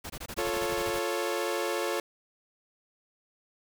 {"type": "noise bursts", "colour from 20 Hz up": "pink", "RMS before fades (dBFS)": -39, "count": 12, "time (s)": [0.04, 0.991], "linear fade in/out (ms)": 10, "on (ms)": 60, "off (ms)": 21}
{"type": "chord", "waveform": "sawtooth", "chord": "F augmented", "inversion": "none", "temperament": "equal", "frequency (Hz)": [349.2, 440, 554.4], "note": ["F4", "A4", "C#5"], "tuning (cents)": [0, 0, 0], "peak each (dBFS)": -29, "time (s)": [0.38, 2], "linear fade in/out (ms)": 2}
{"effects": []}